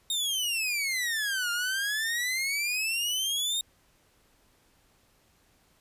sawtooth exponential two-way sweep, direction down then up, 3729 to 1396 to 3729 Hz, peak -24 dBFS, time 0.1-3.61 s, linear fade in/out 2 ms, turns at 1.51 s, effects pink hiss -65 dBFS RMS until 5.8 s + resampled to 32000 Hz

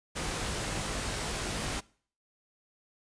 pink noise with comb filter, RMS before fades -34 dBFS, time 0.15-1.81 s, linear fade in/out 20 ms, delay 19 ms, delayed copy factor +0.5, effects noise-tail reverb RT60 0.5 s tail -23 dB re dry + resampled to 22050 Hz

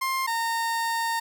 30% pulse tone pair in turn, 1057 / 918.3 Hz, C6 / A#5, +17 / -26 cents, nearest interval major second, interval 243 cents, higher first, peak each -22 dBFS, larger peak neither, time 0.01-0.27 / 0.27-1.2 s, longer second, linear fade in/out 10 ms, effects none

